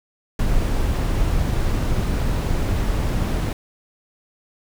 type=noise; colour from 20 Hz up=brown; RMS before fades=-20 dBFS; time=0.39-3.53 s; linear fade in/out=2 ms; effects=none